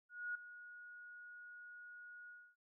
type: tone with ADSR envelope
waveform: sine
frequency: 1449 Hz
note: F#6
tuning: 37 cents flat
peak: -38 dBFS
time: 0.09-2.56 s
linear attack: 260 ms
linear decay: 5 ms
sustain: -14 dB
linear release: 270 ms
effects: none